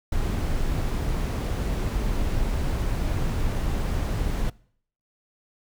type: noise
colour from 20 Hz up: brown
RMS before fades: -25 dBFS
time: 0.12-4.5 s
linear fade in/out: 5 ms
effects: noise-tail reverb RT60 0.6 s tail -23 dB re dry